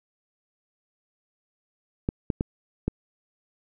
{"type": "clicks", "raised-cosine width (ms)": 3, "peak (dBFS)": -11, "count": 4, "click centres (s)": [2.089, 2.302, 2.409, 2.88], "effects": []}